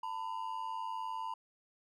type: ring-modulated tone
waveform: triangle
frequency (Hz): 951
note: A#5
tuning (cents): +34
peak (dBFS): -32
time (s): 0.03-1.34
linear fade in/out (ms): 5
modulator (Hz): 50
effects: none